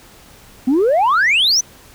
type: exponential sweep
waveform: sine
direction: up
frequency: 241.9 to 6272 Hz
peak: -9 dBFS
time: 0.67-1.61 s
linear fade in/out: 10 ms
effects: tanh soft clip ceiling -9 dBFS + pink hiss -44 dBFS RMS until 1.94 s